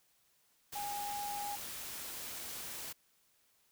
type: tone in noise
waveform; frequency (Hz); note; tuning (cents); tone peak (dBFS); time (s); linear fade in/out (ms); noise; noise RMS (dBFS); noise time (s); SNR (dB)
sine; 819; G#5; -24; -38; 0.75-1.56; 10; white; -44; 0.72-2.93; +3
effects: white hiss -72 dBFS RMS until 3.71 s